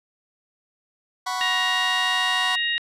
sawtooth chord, F# suspended fourth, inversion none, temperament just, 740 / 986.7 / 1110 Hz, F#5 / B5 / C#6, 0 / -2 / +2 cents, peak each -25 dBFS, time 1.26-2.56 s, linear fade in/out 10 ms
harmonic tone, 940 Hz, A#5, 14 cents sharp, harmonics 2 / 3 / 4, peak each -24 / -26 / -28 dBFS, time 1.41-2.78 s, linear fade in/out 0 ms
effects low-pass 9000 Hz 12 dB/octave

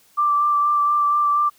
sine tone with vibrato, 1174.7 Hz, D6, in tune, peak -15 dBFS, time 0.17-1.5 s, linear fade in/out 20 ms, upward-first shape sine, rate 4.2 Hz, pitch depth 15 cents each way, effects white hiss -56 dBFS RMS until 1.58 s

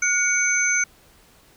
sine tone cluster, 1444 / 2245 / 6170 Hz, F#6 / C#7 / G8, -43 / +21 / -28 cents, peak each -23 / -23 / -21 dBFS, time 0.02-0.84 s, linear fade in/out 5 ms, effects pink hiss -54 dBFS RMS until 1.56 s

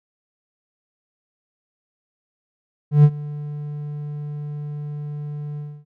triangle tone with ADSR envelope, 147.6 Hz, D3, 9 cents sharp, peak -4 dBFS, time 2.91-5.85 s, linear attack 130 ms, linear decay 58 ms, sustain -21 dB, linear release 270 ms, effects none

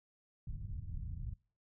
pink low-pass noise, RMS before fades -42 dBFS, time 0.47-1.34 s, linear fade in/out 5 ms, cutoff 130 Hz, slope 24 dB/octave, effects noise-tail reverb RT60 0.4 s tail -23 dB re dry

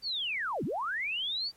sine linear two-way sweep, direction down then up, 4699 to 120 to 4699 Hz, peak -30 dBFS, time 0.02-1.52 s, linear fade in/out 50 ms, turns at 0.64 s, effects pink hiss -63 dBFS RMS until 1.56 s + MP3 64 kbps

